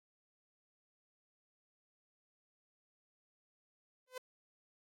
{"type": "tone with exponential growth", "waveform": "sawtooth", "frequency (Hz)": 509, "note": "C5", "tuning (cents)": -48, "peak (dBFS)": -35, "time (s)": [4.07, 4.18], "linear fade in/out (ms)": 5, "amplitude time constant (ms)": 22, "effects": ["AAC 48 kbps"]}